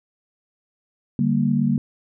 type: chord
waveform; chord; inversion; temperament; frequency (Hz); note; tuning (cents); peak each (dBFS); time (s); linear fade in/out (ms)
sine; G minor; second; equal; 146.83 / 196 / 233.1; D3 / G3 / Bb3; 0 / 0 / 0; -22 / -22 / -20; 1.19-1.78; 2
effects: none